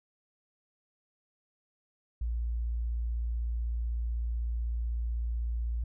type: tone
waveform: sine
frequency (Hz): 58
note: A#1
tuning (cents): -8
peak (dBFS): -29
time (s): 2.21-5.84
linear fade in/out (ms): 5
effects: none

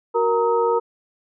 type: tone cluster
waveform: sine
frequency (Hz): 370.7 / 467 / 929 / 1268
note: F#4 / A#4 / A#5 / D#6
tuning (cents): +3 / +3 / -6 / +32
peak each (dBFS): -26 / -18 / -22 / -27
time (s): 0.14-0.8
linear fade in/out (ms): 20
effects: none

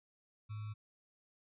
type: tone with sample-and-hold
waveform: sine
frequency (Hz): 106.3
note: G#2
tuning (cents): +41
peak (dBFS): -40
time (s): 0.49-0.74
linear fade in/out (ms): 20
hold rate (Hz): 1225
effects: resampled to 8000 Hz

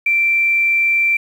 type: tone with quantisation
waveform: sine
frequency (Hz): 2349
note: D7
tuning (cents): 0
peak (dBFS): -12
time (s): 0.06-1.17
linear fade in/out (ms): 5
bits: 7
effects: none

